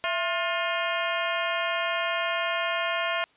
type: harmonic tone with a mistuned harmonic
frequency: 354.4 Hz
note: F4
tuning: 25 cents sharp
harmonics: 2 / 3 / 4 / 5 / 6 / 7 / 8 / 9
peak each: -30 / -32 / -33 / -34 / -35 / -35 / -36 / -37 dBFS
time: 0.04-3.24 s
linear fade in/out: 0 ms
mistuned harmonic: 2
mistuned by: -100 cents
effects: white hiss -61 dBFS RMS until 3.36 s + resampled to 8000 Hz